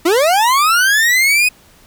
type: linear sweep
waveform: 40% pulse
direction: up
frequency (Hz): 310.1 to 2529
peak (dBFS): -9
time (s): 0.05-1.49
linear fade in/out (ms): 10
effects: pink hiss -47 dBFS RMS until 1.86 s